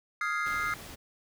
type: chord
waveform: triangle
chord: F minor seventh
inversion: third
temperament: equal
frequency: 1244.5 / 1396.9 / 1661.2 / 2093 Hz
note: Eb6 / F6 / Ab6 / C7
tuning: 0 / 0 / 0 / 0 cents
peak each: -31 / -32 / -36 / -32 dBFS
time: 0.21-0.74 s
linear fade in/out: 2 ms
type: noise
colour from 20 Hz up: pink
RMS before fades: -45 dBFS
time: 0.45-0.96 s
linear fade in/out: 20 ms
effects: none